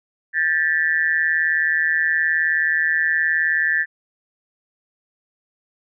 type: tone with amplitude modulation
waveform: sine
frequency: 1760 Hz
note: A6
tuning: in tune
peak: -12 dBFS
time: 0.33-3.86 s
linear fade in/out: 50 ms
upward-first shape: sine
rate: 159 Hz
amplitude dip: 95%
effects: none